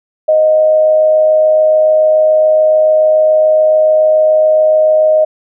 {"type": "tone with amplitude modulation", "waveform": "sine", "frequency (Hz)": 622.3, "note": "D#5", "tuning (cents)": 0, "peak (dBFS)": -4, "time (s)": [0.28, 5.25], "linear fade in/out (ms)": 10, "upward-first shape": "sine", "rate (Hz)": 107, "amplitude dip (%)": 35, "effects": []}